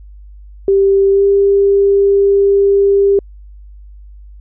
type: tone with pitch glide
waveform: sine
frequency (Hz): 392.5 to 398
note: G4 to G4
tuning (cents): +2 to +26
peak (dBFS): -7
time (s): 0.68-3.19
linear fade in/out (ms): 2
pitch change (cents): +24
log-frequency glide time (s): 1.11-1.23
effects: added 50 Hz sine -33 dBFS peak until 4.4 s